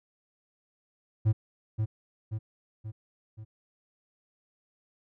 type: tone with echo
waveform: triangle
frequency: 108.8 Hz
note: A2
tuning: 19 cents flat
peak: -18 dBFS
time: 1.25-1.33 s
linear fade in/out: 20 ms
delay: 530 ms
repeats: 4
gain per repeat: -5 dB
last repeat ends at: 3.45 s
effects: none